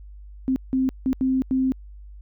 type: tone bursts at uneven times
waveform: sine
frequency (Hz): 261.6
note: C4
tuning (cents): 0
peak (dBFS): -18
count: 5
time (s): 0.48-0.56 / 0.73-0.89 / 1.06-1.13 / 1.21-1.42 / 1.51-1.72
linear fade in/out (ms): 0
effects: added 50 Hz sine -39 dBFS peak until 2.21 s